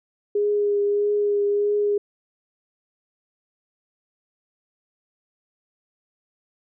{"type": "tone with vibrato", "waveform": "sine", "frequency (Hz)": 410.5, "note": "G#4", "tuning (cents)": -20, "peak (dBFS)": -18, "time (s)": [0.35, 1.98], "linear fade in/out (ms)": 5, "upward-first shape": "triangle", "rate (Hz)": 1.6, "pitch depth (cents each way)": 19, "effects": []}